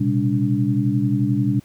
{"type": "tone cluster", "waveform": "sine", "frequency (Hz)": [119.7, 131.1, 201.5, 289.4], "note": ["A#2", "C3", "G3", "D4"], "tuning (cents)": [46, 4, 48, -25], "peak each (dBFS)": -22, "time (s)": [0, 1.6], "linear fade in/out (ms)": 10, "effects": ["pink hiss -54 dBFS RMS until 1.64 s"]}